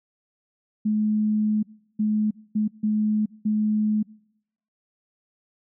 sine tone bursts at uneven times, 213.3 Hz, G#3, 46 cents sharp, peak -19 dBFS, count 5, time 0.85-1.63 / 1.99-2.31 / 2.55-2.68 / 2.83-3.26 / 3.45-4.03 s, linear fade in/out 10 ms, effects noise-tail reverb RT60 0.8 s tail -24 dB re dry

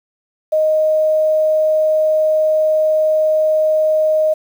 sine tone, 622.3 Hz, D#5, in tune, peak -11 dBFS, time 0.52-4.34 s, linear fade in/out 10 ms, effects 7-bit

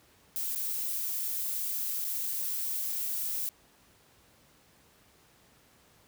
violet noise with dropouts, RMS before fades -33 dBFS, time 0.36-3.49 s, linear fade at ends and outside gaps 0 ms, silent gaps 0.55-0.558 / 2.043-2.049 s, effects pink hiss -62 dBFS RMS until 6.07 s + high-pass 60 Hz 12 dB/octave

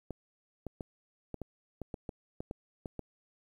clicks, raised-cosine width 2 ms, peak -25 dBFS, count 12, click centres 0.107 / 0.667 / 0.808 / 1.343 / 1.417 / 1.817 / 1.942 / 2.092 / 2.405 / 2.511 / 2.858 / 2.993 s, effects 10-bit

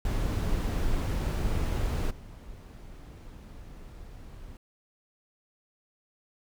brown noise with level steps, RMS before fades -28 / -45 dBFS, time 0.05-4.57 s, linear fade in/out 2 ms, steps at 2.1 s, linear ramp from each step 10 ms, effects none

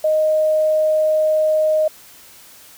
sine tone, 621 Hz, D#5, 3 cents flat, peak -13 dBFS, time 0.04-1.88 s, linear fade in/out 5 ms, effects white hiss -44 dBFS RMS until 2.77 s

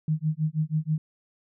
sine tone with tremolo, 155.56 Hz, D#3, in tune, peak -20 dBFS, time 0.08-0.98 s, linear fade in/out 2 ms, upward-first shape sine, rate 6.2 Hz, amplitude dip 100%, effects none

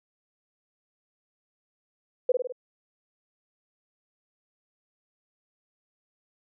sine tone with echo, 501 Hz, B4, 25 cents sharp, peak -17 dBFS, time 2.29-2.32 s, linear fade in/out 5 ms, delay 51 ms, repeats 4, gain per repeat -4 dB, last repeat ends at 2.524 s, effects none

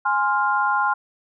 sine chord, F minor, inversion first, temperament equal with one note detuned, 830.6 / 1046.5 / 1401 Hz, Ab5 / C6 / F6, 0 / 0 / +5 cents, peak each -22 dBFS, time 0.05-0.94 s, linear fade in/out 10 ms, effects none

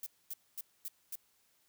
violet noise bursts, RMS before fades -41 dBFS, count 5, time 0.03-1.155 s, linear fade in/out 2 ms, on 33 ms, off 240 ms, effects white hiss -72 dBFS RMS until 1.68 s

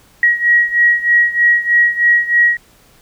sine beating tone pair, 1902 / 1905.2 Hz, A#6 / A#6, +34 / +37 cents, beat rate 3.2 Hz, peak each -11 / -14 dBFS, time 0.23-2.57 s, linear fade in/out 2 ms, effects pink hiss -49 dBFS RMS until 3.01 s

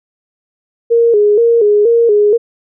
sine tone with vibrato, 440 Hz, A4, in tune, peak -6 dBFS, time 0.9-2.38 s, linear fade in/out 20 ms, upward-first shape square, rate 2.1 Hz, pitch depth 100 cents each way, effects none

